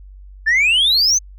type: exponential sweep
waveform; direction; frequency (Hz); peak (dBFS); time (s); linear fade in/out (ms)
sine; up; 1722 to 6380; -9; 0.46-1.19; 20
effects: tanh soft clip ceiling -10 dBFS + added 48 Hz sine -36 dBFS peak until 1.38 s